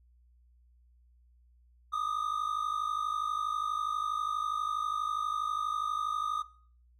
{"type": "tone pair together", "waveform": "triangle", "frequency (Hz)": [1196.7, 1249], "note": ["D6", "D#6"], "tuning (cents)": [32, 6], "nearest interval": "minor second", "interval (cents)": 74, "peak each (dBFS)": [-32, -30], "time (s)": [1.92, 6.43], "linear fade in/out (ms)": 20, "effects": ["noise-tail reverb RT60 0.5 s tail -19 dB re dry", "added 60 Hz sine -60 dBFS peak until 6.99 s"]}